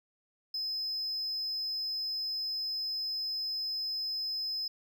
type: tone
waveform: triangle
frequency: 5100 Hz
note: D#8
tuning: 42 cents sharp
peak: -31 dBFS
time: 0.54-4.68 s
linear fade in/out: 5 ms
effects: none